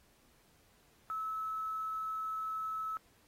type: tone with quantisation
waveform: sine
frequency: 1300 Hz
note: E6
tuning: 24 cents flat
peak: -35 dBFS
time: 1.1-2.97 s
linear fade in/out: 0 ms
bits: 10
effects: pink hiss -68 dBFS RMS until 3.27 s + AAC 48 kbps

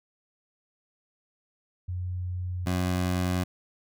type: tone pair in turn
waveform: sine / 20% pulse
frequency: 90.3 / 90.65 Hz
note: F#2 / F#2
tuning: -42 / -35 cents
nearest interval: unison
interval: 7 cents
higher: second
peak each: -29 / -20 dBFS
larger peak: second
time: 1.88-2.66 / 2.66-3.44 s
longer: neither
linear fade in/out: 10 ms
effects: none

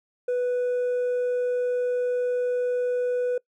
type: tone with hard clipping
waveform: triangle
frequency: 493.9 Hz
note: B4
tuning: in tune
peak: -21 dBFS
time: 0.28-3.38 s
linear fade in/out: 5 ms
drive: 1 dB
effects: noise-tail reverb RT60 0.1 s tail -23 dB re dry

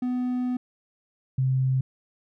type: tone pair in turn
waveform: triangle / sine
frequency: 249.6 / 131.04 Hz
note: B3 / C3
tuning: +19 / +3 cents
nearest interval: major seventh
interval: 1116 cents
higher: first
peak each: -22 / -20 dBFS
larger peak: second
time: 0.02-0.57 / 1.38-1.81 s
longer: first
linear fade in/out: 5 ms
effects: none

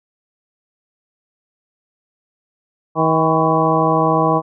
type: harmonic tone with a mistuned harmonic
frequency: 159.7 Hz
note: D#3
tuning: 45 cents sharp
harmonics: 1 / 2 / 3 / 4 / 5 / 6 / 7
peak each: -20 / -20 / -20 / -20 / -20 / -20 / -20 dBFS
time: 2.95-4.42 s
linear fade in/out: 50 ms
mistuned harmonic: 6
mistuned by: +81 cents
effects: none

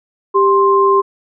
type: tone pair together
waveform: sine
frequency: 393.8 / 1051.3 Hz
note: G4 / C6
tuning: +8 / +8 cents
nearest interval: octave + perfect fourth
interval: 1700 cents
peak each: -11 dBFS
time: 0.34-1.02 s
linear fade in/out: 20 ms
effects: none

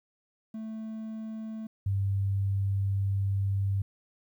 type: tone pair in turn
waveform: triangle / sine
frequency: 220 / 98.37 Hz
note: A3 / G2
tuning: 0 / +7 cents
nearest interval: octave + major second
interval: 1393 cents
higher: first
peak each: -33 / -25 dBFS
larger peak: second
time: 0.54-1.67 / 1.86-3.82 s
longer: second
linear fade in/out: 5 ms
effects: 11-bit

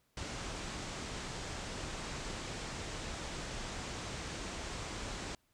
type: low-pass noise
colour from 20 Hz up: pink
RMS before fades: -42 dBFS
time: 0.17-5.35 s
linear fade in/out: 2 ms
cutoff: 8300 Hz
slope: 48 dB/octave
effects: pink hiss -75 dBFS RMS until 5.53 s

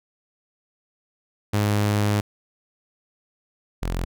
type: tone pair in turn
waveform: sawtooth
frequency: 103.83 / 43.66 Hz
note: G#2 / F1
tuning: 0 / 0 cents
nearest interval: octave + minor third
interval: 1500 cents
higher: first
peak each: -15 / -20 dBFS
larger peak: first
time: 1.53-2.21 / 3.82-4.05 s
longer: first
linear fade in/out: 10 ms
effects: none

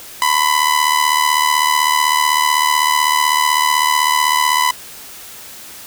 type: tone with amplitude modulation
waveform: sawtooth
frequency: 1000 Hz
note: B5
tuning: 21 cents sharp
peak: -5 dBFS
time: 0.22-4.71 s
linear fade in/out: 0 ms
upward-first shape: sine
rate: 75.9 Hz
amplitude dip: 75%
effects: white hiss -35 dBFS RMS until 5.86 s

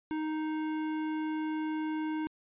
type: tone with hard clipping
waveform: sine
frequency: 311.1 Hz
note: D#4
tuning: in tune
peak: -33 dBFS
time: 0.11-2.27 s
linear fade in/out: 0 ms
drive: 14 dB
effects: resampled to 8000 Hz

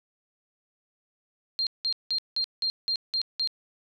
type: tone bursts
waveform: sine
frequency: 4193 Hz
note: C8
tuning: 3 cents sharp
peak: -24 dBFS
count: 8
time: 1.59-3.474 s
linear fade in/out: 0 ms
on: 78 ms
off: 180 ms
effects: none

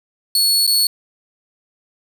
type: tone with dropouts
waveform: sawtooth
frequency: 4398 Hz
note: C#8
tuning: 14 cents flat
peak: -10 dBFS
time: 0.35-0.87 s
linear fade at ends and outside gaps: 2 ms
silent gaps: 0.667-0.675 s
effects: 7-bit

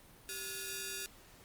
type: ring-modulated tone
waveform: 5% pulse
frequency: 1046.5 Hz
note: C6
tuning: in tune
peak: -24 dBFS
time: 0.29-1.06 s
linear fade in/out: 0 ms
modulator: 658 Hz
effects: pink hiss -59 dBFS RMS until 1.44 s + Opus 32 kbps

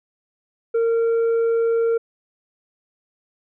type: tone with tanh clipping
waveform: triangle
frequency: 459.5 Hz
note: A#4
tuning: 25 cents flat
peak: -17 dBFS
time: 0.74-1.98 s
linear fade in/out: 10 ms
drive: 8 dB
effects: none

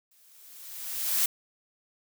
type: noise with exponential growth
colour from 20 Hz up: blue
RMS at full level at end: -23 dBFS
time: 0.11-1.26 s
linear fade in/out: 5 ms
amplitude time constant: 250 ms
effects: none

